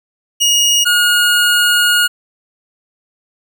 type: tone pair in turn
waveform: 25% pulse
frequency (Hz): 2874 / 1437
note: F7 / F6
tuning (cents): +49 / +49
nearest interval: octave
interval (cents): 1200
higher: first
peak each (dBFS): -6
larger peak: neither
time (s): 0.4-0.85 / 0.85-2.08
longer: second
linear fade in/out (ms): 20
effects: none